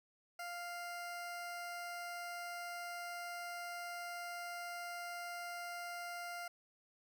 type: tone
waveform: 20% pulse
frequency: 698.5 Hz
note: F5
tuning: in tune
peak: -38 dBFS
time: 0.39-6.48 s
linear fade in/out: 5 ms
effects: none